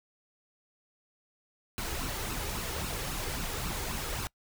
pink noise with flanger, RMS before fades -35 dBFS, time 1.78-4.27 s, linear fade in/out 0 ms, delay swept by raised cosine 0.73 to 2.43 ms, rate 3.7 Hz, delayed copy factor +0.55, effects noise-tail reverb RT60 0.1 s tail -24 dB re dry

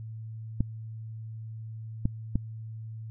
clicks, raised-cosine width 5 ms, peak -13 dBFS, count 3, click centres 0.606 / 2.055 / 2.356 s, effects added 111 Hz sine -37 dBFS peak until 3.1 s

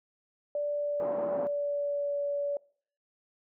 sine tone with pitch glide, 584 to 572.3 Hz, D5 to D5, -10 to -45 cents, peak -28 dBFS, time 0.55-2.57 s, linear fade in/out 2 ms, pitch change -35 cents, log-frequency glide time 0.69-2.19 s
white band-pass noise, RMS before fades -38 dBFS, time 1-1.47 s, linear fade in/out 0 ms, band 170 to 900 Hz, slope 24 dB/octave
effects noise-tail reverb RT60 0.5 s tail -24 dB re dry

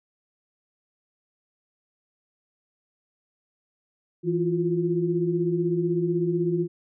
sine tone cluster, 165.1 / 337.3 / 353.3 Hz, E3 / E4 / F4, +3 / +40 / +20 cents, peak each -26 / -30 / -24 dBFS, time 4.23-6.68 s, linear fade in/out 50 ms, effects none

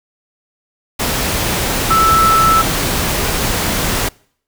sine tone in noise, 1318.5 Hz, E6, in tune, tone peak -9 dBFS, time 1.9-2.62 s, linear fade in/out 10 ms, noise pink, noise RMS -17 dBFS, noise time 0.99-4.09 s, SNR +5 dB, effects noise-tail reverb RT60 0.6 s tail -26 dB re dry

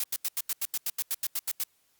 blue noise bursts, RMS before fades -29 dBFS, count 14, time 0-1.637 s, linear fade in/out 2 ms, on 38 ms, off 85 ms, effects white hiss -69 dBFS RMS until 1.99 s + Opus 48 kbps

